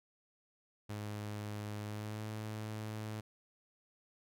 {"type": "tone with pitch glide", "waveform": "sawtooth", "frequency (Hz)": [104.7, 108.08], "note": ["G#2", "A2"], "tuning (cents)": [15, -30], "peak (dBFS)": -36, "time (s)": [0.89, 3.21], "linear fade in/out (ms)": 10, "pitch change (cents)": 55, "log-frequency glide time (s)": [1.84, 2.27], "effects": []}